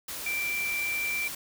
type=tone in noise; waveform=sine; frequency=2349 Hz; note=D7; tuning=in tune; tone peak=-28 dBFS; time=0.26-1.28 s; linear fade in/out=5 ms; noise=white; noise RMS=-37 dBFS; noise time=0.08-1.35 s; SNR=+6 dB; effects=none